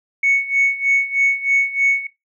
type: tone with tremolo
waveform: sine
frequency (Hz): 2217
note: C#7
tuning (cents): 0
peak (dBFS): -10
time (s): 0.23-2.07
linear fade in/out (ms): 5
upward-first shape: sine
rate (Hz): 3.2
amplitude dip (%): 85
effects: noise-tail reverb RT60 0.2 s tail -19 dB re dry + tanh soft clip ceiling -8 dBFS